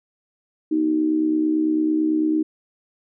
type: tone with amplitude modulation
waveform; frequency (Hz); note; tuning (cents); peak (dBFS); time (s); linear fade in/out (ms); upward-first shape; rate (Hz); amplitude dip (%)
sine; 311.1; D#4; 0; -14; 0.71-2.43; 10; sine; 69; 65
effects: none